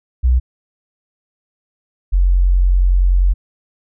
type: tone pair in turn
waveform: sine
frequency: 62 / 45.2 Hz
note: B1 / F#1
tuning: +7 / -40 cents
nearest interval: perfect fourth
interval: 547 cents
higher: first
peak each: -9 dBFS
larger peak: neither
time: 0.23-0.4 / 2.12-3.34 s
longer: second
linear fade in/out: 20 ms
effects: none